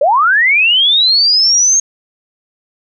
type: linear sweep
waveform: sine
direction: up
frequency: 523.3 to 6500 Hz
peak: -7 dBFS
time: 0.01-1.8 s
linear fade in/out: 5 ms
effects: none